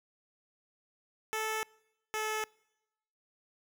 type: tone pair in turn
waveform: 10% pulse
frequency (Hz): 437.4 / 432.9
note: A4 / A4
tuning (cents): -10 / -28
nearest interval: unison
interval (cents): 18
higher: first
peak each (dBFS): -24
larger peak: neither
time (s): 1.33-1.63 / 2.14-2.44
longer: neither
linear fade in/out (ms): 0
effects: noise-tail reverb RT60 0.9 s tail -25 dB re dry